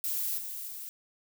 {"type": "noise with level steps", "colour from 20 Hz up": "violet", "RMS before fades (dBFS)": [-32, -39, -41], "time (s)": [0.04, 0.89], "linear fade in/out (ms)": 0, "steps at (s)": [0.37, 0.67], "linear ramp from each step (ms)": 20, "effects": []}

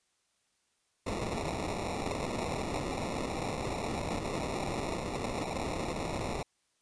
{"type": "noise with sample-and-hold", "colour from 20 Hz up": "violet", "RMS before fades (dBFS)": -35, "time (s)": [1.06, 6.43], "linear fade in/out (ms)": 10, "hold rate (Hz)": 1575, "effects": ["white hiss -75 dBFS RMS until 6.81 s", "resampled to 22050 Hz"]}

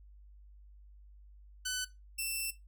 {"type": "tone pair in turn", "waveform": "10% pulse", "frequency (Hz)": [1503, 2678], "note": ["F#6", "E7"], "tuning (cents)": [27, 27], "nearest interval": "minor seventh", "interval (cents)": 1000, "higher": "second", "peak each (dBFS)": -25, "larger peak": "neither", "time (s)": [[1.65, 1.85], [2.18, 2.51]], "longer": "second", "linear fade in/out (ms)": 10, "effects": ["noise-tail reverb RT60 0.2 s tail -17 dB re dry", "added 50 Hz sine -53 dBFS peak until 2.67 s"]}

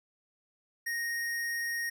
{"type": "tone", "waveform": "square", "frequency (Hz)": 1864.7, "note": "A#6", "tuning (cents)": 0, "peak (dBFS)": -32, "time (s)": [0.86, 1.9], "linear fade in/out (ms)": 10, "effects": []}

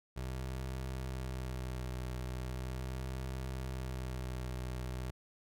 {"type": "tone with vibrato", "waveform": "25% pulse", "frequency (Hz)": 63.8, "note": "C2", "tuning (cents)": -43, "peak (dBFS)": -34, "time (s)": [0.16, 5.11], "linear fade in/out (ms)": 10, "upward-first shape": "sine", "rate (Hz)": 0.39, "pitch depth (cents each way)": 28, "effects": []}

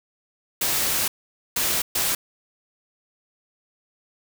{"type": "noise bursts at uneven times", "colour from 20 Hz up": "white", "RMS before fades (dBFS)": -23, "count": 3, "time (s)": [[0.61, 1.08], [1.56, 1.82], [1.95, 2.15]], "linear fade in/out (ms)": 5, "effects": []}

